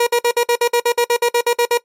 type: tone bursts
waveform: 30% pulse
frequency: 477.1 Hz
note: A#4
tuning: 40 cents sharp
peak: -9 dBFS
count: 15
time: 0-1.776 s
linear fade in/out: 5 ms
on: 68 ms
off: 54 ms
effects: noise-tail reverb RT60 0.1 s tail -19 dB re dry + MP3 64 kbps